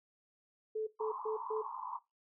sine tone bursts, 435.5 Hz, A4, 18 cents flat, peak -33 dBFS, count 4, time 0.75-1.62 s, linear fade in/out 10 ms, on 120 ms, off 130 ms
white band-pass noise, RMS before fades -43 dBFS, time 0.99-1.99 s, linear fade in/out 20 ms, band 870 to 1100 Hz, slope 96 dB/octave
effects noise-tail reverb RT60 0.2 s tail -17 dB re dry

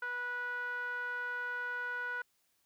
5% pulse tone with low-pass filter, 490 Hz, B4, 14 cents flat, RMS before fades -38 dBFS, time 0.02-2.22 s, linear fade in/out 5 ms, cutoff 1400 Hz, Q 7.5, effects white hiss -75 dBFS RMS until 2.65 s

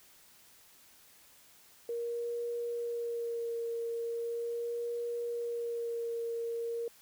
sine tone with vibrato, 469 Hz, A#4, 11 cents sharp, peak -33 dBFS, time 1.89-6.88 s, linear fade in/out 2 ms, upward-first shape sine, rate 0.39 Hz, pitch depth 18 cents each way, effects white hiss -60 dBFS RMS until 7.01 s

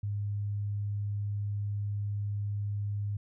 sine tone, 102.4 Hz, G#2, 24 cents flat, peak -30 dBFS, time 0.03-3.17 s, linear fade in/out 5 ms, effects none

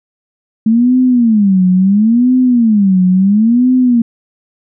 sine tone with vibrato, 216.1 Hz, A3, 31 cents flat, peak -6 dBFS, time 0.66-4.02 s, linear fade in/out 5 ms, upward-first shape sine, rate 0.73 Hz, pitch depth 290 cents each way, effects none

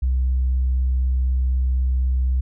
sine tone, 64 Hz, C2, 38 cents flat, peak -15 dBFS, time 0.02-2.41 s, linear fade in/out 10 ms, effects tanh soft clip ceiling -14 dBFS

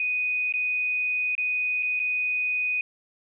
sine tone with dropouts, 2489 Hz, D#7, in tune, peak -23 dBFS, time 0-2.81 s, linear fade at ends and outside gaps 2 ms, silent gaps 0.524-0.538 / 1.352-1.379 / 1.826-1.83 / 1.994-1.999 s, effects none

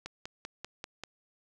click train, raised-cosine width 0.2 ms, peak -22 dBFS, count 6, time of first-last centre 0.06-1.037 s, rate 5.12 Hz, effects none

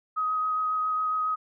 sine tone with vibrato, 1260 Hz, D#6, 21 cents sharp, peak -24 dBFS, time 0.16-1.36 s, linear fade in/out 20 ms, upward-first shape triangle, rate 7.3 Hz, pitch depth 12 cents each way, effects none

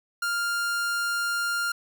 45% pulse tone, 1400 Hz, F6, 4 cents sharp, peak -25 dBFS, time 0.22-1.72 s, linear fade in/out 5 ms, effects none

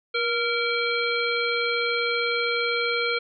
harmonic tone with a mistuned harmonic, 462.1 Hz, A#4, 15 cents flat, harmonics 1 / 3 / 5 / 7 / 9, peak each -27 / -28 / -27 / -32 / -32 dBFS, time 0.14-3.19 s, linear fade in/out 10 ms, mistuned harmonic 1, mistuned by +49 cents, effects none

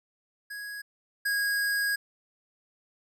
square tone pair in turn, 1661.2 / 1644 Hz, G#6 / G#6, 0 / -18 cents, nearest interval unison, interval 18 cents, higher first, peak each -37 / -26 dBFS, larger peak second, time 0.5-0.82 / 1.25-1.96 s, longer second, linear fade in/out 10 ms, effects none

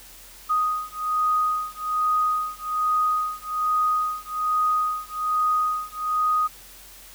sine beating tone pair, 1244.5 / 1245.7 Hz, D#6 / D#6, 0 / +2 cents, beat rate 1.2 Hz, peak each -24 dBFS, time 0.49-6.48 s, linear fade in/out 20 ms, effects added 43 Hz sine -52 dBFS peak until 7.14 s + white hiss -46 dBFS RMS until 7.14 s

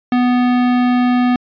sine tone with hard clipping, 247.3 Hz, B3, 3 cents sharp, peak -13 dBFS, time 0.12-1.36 s, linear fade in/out 2 ms, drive 18 dB, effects resampled to 11025 Hz

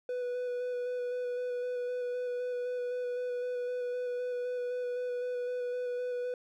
triangle tone with vibrato, 493.9 Hz, B4, in tune, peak -30 dBFS, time 0.09-6.34 s, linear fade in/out 2 ms, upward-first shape square, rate 3.9 Hz, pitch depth 11 cents each way, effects none

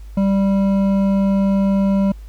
triangle tone with hard clipping, 196 Hz, G3, in tune, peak -15 dBFS, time 0.17-2.12 s, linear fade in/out 5 ms, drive 13 dB, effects added 51 Hz sine -32 dBFS peak until 2.28 s + pink hiss -54 dBFS RMS until 2.28 s

